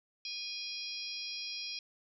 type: harmonic tone with a mistuned harmonic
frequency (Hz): 822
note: G#5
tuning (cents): -18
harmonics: 3 / 4 / 5 / 6 / 7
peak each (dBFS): -45 / -46 / -46 / -43 / -44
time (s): 0.25-1.79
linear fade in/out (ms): 2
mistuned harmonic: 7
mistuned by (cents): -63
effects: none